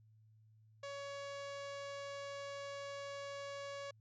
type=tone; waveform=sawtooth; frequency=561 Hz; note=C#5; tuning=21 cents sharp; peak=-40 dBFS; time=0.83-3.91 s; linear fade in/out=5 ms; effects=added 109 Hz sine -63 dBFS peak until 4 s + resampled to 16000 Hz